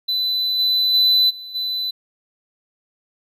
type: tone with level steps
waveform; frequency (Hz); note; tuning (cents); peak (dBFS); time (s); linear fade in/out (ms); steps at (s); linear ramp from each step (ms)
triangle; 4003; B7; +23; -17 / -14 / -11 / -31 / -20; 0.08-1.91; 10; 0.58 / 0.93 / 1.29 / 1.54; 20
effects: none